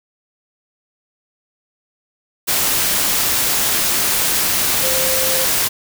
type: tone in noise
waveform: sine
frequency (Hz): 523.3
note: C5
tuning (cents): 0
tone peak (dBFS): -23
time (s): 4.82-5.46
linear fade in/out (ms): 20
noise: white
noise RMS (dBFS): -17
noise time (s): 2.47-5.69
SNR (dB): -9
effects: none